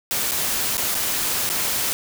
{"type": "noise with dropouts", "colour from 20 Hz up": "white", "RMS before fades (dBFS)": -23, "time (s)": [0.11, 1.93], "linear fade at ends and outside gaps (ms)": 0, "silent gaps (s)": [[0.311, 0.318], [0.77, 0.779], [0.945, 0.951], [1.491, 1.5]], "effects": []}